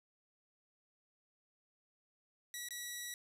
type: tone with dropouts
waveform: 10% pulse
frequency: 1937 Hz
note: B6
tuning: 34 cents flat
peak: -33 dBFS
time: 2.54-3.14 s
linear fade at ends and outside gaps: 1 ms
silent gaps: 2.687-2.707 s
effects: none